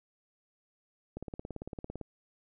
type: click train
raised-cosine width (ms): 2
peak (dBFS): -26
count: 16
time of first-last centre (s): 1.17-2.013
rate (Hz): 17.8
effects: none

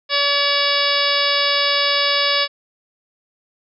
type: harmonic tone with a mistuned harmonic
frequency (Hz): 570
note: C#5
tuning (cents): +48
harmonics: 1 / 2 / 3 / 4 / 5 / 6 / 7 / 8 / 9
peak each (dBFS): -24 / -24 / -24 / -24 / -24 / -24 / -24 / -24 / -24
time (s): 0.09-2.48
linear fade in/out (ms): 50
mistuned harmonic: 7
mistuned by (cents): -64
effects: none

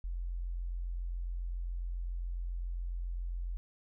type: tone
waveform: sine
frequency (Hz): 43.65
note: F1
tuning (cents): 0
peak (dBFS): -34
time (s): 0.04-3.57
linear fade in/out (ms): 0
effects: none

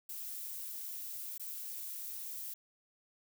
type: noise with dropouts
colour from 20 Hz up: violet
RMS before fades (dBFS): -43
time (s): 0.09-2.54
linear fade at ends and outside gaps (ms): 5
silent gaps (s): 1.38-1.396
effects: none

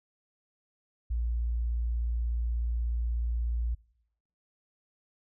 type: tone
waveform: sine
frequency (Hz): 58.3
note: A#1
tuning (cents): +1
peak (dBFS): -27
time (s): 1.1-3.75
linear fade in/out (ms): 10
effects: noise-tail reverb RT60 0.8 s tail -24 dB re dry

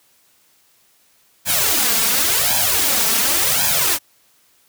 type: noise with flanger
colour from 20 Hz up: white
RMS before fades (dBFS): -17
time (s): 1.45-3.99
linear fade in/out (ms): 50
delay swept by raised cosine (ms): 1.2 to 4.5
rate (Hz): 0.91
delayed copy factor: +1
effects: white hiss -57 dBFS RMS until 4.68 s + high-pass 60 Hz 12 dB/octave

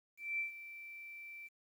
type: tone with ADSR envelope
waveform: sine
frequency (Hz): 2337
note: D7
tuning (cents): -9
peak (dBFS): -33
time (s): 0.17-1.49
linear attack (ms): 220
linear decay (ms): 120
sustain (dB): -14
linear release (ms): 27
effects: 11-bit

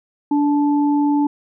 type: tone pair together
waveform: sine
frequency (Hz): 290.6 / 872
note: D4 / A5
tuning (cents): -18 / -16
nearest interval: octave + perfect fifth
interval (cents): 1902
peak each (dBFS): -14 / -23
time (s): 0.31-1.27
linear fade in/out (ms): 5
effects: none

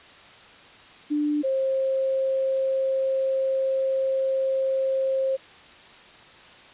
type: tone pair in turn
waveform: sine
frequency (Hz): 296.8 / 532.4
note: D4 / C5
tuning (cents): +18 / +30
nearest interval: minor seventh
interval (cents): 1012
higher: second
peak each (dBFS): -21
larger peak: neither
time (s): 1.1-1.43 / 1.43-5.37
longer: second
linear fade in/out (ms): 20
effects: white hiss -48 dBFS RMS until 6.73 s + resampled to 8000 Hz

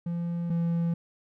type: tone pair in turn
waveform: triangle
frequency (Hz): 171.1 / 168.94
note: F3 / E3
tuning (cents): -35 / +43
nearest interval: unison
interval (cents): 22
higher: first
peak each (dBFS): -26 / -22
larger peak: second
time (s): 0.06-0.5 / 0.5-0.94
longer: neither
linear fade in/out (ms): 5
effects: none

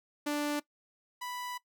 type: tone pair in turn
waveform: sawtooth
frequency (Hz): 293.8 / 988.2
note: D4 / B5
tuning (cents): +1 / +1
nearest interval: octave + major sixth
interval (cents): 2100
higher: second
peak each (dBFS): -26 / -34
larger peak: first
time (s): 0.26-0.6 / 1.21-1.58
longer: second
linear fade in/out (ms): 10
effects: noise-tail reverb RT60 0.1 s tail -19 dB re dry

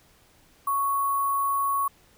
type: tone with sample-and-hold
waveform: sine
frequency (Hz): 1108.7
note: C#6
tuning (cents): 0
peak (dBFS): -22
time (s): 0.67-1.88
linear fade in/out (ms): 5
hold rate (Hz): 11025
effects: pink hiss -59 dBFS RMS until 2.17 s

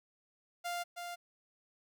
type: tone with echo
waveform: sawtooth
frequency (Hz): 698.5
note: F5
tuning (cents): 0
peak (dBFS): -32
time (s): 0.64-0.84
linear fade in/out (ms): 20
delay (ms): 320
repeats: 1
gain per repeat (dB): -5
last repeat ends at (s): 1.16
effects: none

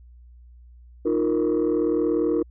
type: chord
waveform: sine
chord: Eb suspended second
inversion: none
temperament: equal with one note detuned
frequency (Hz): 309 / 349.2 / 466.2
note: Eb4 / F4 / Bb4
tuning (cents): -12 / 0 / 0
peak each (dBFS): -22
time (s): 1.05-2.43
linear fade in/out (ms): 10
effects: tanh soft clip ceiling -15 dBFS + added 60 Hz sine -45 dBFS peak until 2.5 s

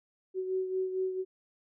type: beating tone pair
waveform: sine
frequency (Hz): 374.4 / 378.8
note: F#4 / F#4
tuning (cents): +20 / +41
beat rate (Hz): 4.4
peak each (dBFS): -30 / -38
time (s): 0.34-1.25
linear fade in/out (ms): 50
effects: none

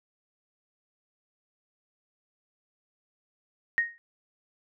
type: tone with exponential decay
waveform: sine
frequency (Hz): 1864.7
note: A#6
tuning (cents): 0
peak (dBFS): -18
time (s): 3.78-3.98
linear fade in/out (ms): 0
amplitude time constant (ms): 43
effects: none

